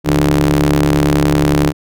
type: ring-modulated tone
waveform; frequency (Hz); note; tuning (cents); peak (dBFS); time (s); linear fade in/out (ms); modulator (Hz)
sawtooth; 71.2; C#2; +47; -3; 0.04-1.73; 50; 229
effects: none